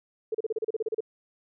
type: tone bursts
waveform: sine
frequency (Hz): 440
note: A4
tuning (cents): 0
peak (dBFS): -25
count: 12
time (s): 0.32-1.006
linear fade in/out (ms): 5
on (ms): 26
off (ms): 34
effects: none